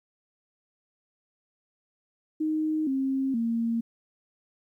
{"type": "tone with pitch steps", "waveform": "sine", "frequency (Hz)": [311.1, 267.7, 230.4], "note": ["D#4", "C4", "A#3"], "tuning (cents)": [0, 40, -20], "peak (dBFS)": -24, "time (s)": [2.4, 3.81], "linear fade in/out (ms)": 10, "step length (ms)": 470, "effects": ["11-bit"]}